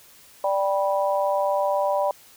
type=harmonic tone; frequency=196 Hz; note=G3; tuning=in tune; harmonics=3 / 4 / 5; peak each=-22 / -26 / -26 dBFS; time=0.44-2.11 s; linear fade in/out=2 ms; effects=white hiss -51 dBFS RMS until 2.36 s